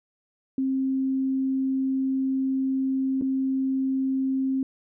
sine tone with dropouts, 265.6 Hz, C4, 26 cents sharp, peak -22 dBFS, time 0.58-4.63 s, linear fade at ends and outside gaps 2 ms, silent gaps 3.213-3.221 s, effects none

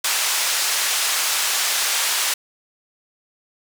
white band-pass noise, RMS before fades -21 dBFS, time 0.04-2.34 s, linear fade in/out 5 ms, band 830 to 8800 Hz, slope 12 dB/octave, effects none

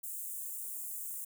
white high-pass noise, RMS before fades -41 dBFS, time 0.03-1.25 s, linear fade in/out 10 ms, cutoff 7400 Hz, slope 48 dB/octave, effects none

